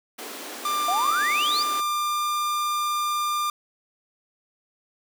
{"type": "high-pass noise", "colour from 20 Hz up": "pink", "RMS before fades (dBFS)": -37, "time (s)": [0.18, 1.81], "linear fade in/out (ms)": 10, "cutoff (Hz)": 250, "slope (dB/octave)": 48}
{"type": "tone with pitch glide", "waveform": "45% pulse", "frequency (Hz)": [1189, 1197.3], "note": ["D6", "D6"], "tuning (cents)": [21, 33], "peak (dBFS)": -23, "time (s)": [0.65, 3.5], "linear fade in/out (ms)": 2, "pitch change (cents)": 12, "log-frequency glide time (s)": [1.21, 2.28]}
{"type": "exponential sweep", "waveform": "sine", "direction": "up", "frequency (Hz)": [680, 4972], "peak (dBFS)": -23, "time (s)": [0.88, 1.63], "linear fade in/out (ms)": 5}
{"effects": []}